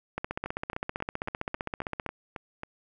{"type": "two click trains", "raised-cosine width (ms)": 0.5, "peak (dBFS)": [-16, -21], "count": [30, 9], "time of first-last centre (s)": [[0.18, 2.063], [0.46, 2.634]], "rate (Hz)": [15.4, 3.68], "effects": []}